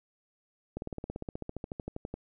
slowing click train, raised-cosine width 2 ms, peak -23 dBFS, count 21, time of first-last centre 0.77-2.14 s, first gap 51 ms, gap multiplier 1.03, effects none

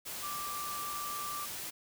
sine tone in noise, 1174.7 Hz, D6, in tune, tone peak -38 dBFS, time 0.22-1.46 s, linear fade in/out 20 ms, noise white, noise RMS -41 dBFS, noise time 0.05-1.71 s, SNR 0 dB, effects none

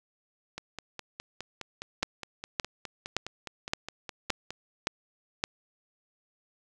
two click trains, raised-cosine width 0.2 ms, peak -20 / -9 dBFS, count 20 / 7, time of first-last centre 0.58-4.506 / 2.03-5.439 s, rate 4.84 / 1.76 Hz, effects none

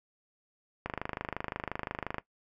click train, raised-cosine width 0.5 ms, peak -18 dBFS, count 35, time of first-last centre 0.86-2.183 s, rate 25.7 Hz, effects noise-tail reverb RT60 0.1 s tail -17 dB re dry

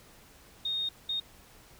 sine tone bursts at uneven times, 3702 Hz, A#7, 13 cents flat, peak -29 dBFS, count 2, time 0.65-0.89 / 1.09-1.2 s, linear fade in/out 5 ms, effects pink hiss -56 dBFS RMS until 1.79 s

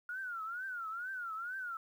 sine tone with vibrato, 1418 Hz, F6, 26 cents sharp, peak -38 dBFS, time 0.09-1.77 s, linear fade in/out 2 ms, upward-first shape triangle, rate 2.2 Hz, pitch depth 190 cents each way, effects 11-bit

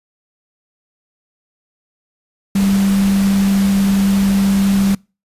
sine tone in noise, 196.5 Hz, G3, 4 cents sharp, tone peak -11 dBFS, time 2.55-4.95 s, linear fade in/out 5 ms, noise pink, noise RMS -26 dBFS, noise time 2.55-4.95 s, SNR +12 dB, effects noise-tail reverb RT60 0.3 s tail -26 dB re dry + resampled to 32000 Hz

